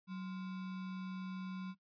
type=tone with sample-and-hold; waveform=sine; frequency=186.5 Hz; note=F#3; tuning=14 cents sharp; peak=-40 dBFS; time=0.07-1.75 s; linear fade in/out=50 ms; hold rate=1225 Hz; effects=noise-tail reverb RT60 0.1 s tail -18 dB re dry + resampled to 11025 Hz